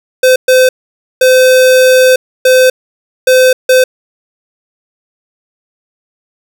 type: tone bursts at uneven times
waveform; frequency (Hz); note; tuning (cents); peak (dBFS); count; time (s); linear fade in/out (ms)
square; 513; C5; -34; -4; 6; 0.23-0.36 / 0.48-0.69 / 1.21-2.16 / 2.45-2.7 / 3.27-3.53 / 3.69-3.84; 5
effects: none